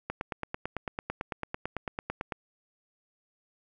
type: click train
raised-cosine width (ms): 0.5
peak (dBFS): -17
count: 21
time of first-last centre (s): 0.1-2.322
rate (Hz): 9
effects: none